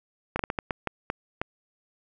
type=slowing click train; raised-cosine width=0.5 ms; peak=-12 dBFS; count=9; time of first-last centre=0.36-1.415 s; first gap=33 ms; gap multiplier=1.38; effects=none